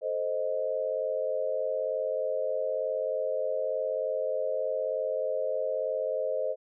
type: chord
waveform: sine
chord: A diminished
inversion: none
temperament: equal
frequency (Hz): 440 / 523.3 / 622.3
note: A4 / C5 / Eb5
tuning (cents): 0 / 0 / 0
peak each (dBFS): -36 / -30 / -31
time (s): 0.01-6.56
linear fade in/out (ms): 50
effects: none